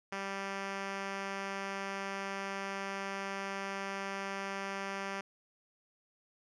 5% pulse tone, 196 Hz, G3, in tune, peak -25 dBFS, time 0.12-5.21 s, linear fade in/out 5 ms, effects low-pass 5000 Hz 12 dB/octave

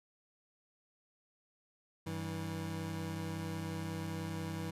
25% pulse tone pair together, 96.39 / 162.1 Hz, G2 / E3, -29 / -29 cents, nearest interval major sixth, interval 900 cents, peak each -38 / -36 dBFS, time 2.06-4.71 s, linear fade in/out 10 ms, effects resampled to 32000 Hz

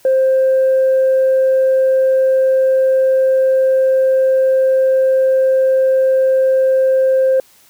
sine tone, 526 Hz, C5, 9 cents sharp, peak -8 dBFS, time 0.05-7.4 s, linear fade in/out 2 ms, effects tanh soft clip ceiling -7 dBFS + white hiss -49 dBFS RMS until 7.69 s

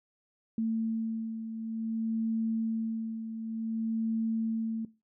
sine beating tone pair, 224.1 / 224.65 Hz, A3 / A3, +32 / +36 cents, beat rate 0.55 Hz, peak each -30 / -37 dBFS, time 0.58-4.85 s, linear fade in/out 2 ms, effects noise-tail reverb RT60 0.3 s tail -20 dB re dry

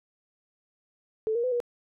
sine tone with pitch steps, 438.3 / 471.3 / 505 / 481.3 Hz, A4 / A#4 / B4 / B4, -7 / +19 / +39 / -45 cents, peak -24 dBFS, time 1.27-1.602 s, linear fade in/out 0 ms, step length 83 ms, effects none

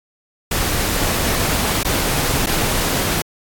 pink noise with dropouts, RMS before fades -19 dBFS, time 0.51-3.22 s, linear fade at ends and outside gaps 5 ms, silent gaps 1.833-1.848 / 2.462-2.468 s, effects AAC 64 kbps

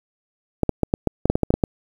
clicks, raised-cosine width 2 ms, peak -4 dBFS, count 12, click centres 0.633 / 0.693 / 0.833 / 0.939 / 1.073 / 1.256 / 1.3 / 1.355 / 1.433 / 1.505 / 1.54 / 1.638 s, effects 7-bit

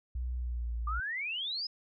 sine tone with pitch glide, 61.7 to 57.9 Hz, B1 to A#1, -1 to -11 cents, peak -32 dBFS, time 0.15-1 s, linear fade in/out 5 ms, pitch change -110 cents, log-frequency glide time 0.36-0.74 s
sine exponential sweep, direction up, 1174.7 to 5160 Hz, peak -33 dBFS, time 0.87-1.67 s, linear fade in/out 5 ms
effects none

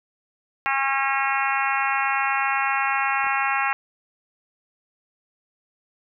harmonic tone, 271.9 Hz, C#4, 33 cents flat, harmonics 3 / 4 / 5 / 6 / 7 / 8 / 9 / 10, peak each -26 / -27 / -28 / -29 / -29 / -30 / -31 / -31 dBFS, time 0.66-3.73 s, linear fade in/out 0 ms
clicks, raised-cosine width 1 ms, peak -30 dBFS, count 2, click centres 3.243 / 3.267 s
effects none

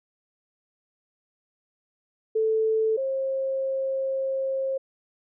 sine tone pair in turn, 440.5 / 534.8 Hz, A4 / C5, +2 / +38 cents, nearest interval minor third, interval 336 cents, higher second, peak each -20 / -24 dBFS, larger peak first, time 2.35-2.97 / 2.97-4.78 s, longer second, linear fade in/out 10 ms, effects none

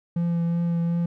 triangle tone with vibrato, 170 Hz, F3, 46 cents flat, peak -19 dBFS, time 0.16-1.06 s, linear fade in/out 5 ms, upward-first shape triangle, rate 2.7 Hz, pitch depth 16 cents each way, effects none

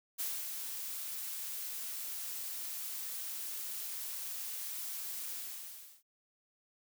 blue noise with ADSR envelope, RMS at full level -36 dBFS, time 0.18-6.03 s, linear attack 23 ms, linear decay 240 ms, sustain -5 dB, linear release 710 ms, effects none

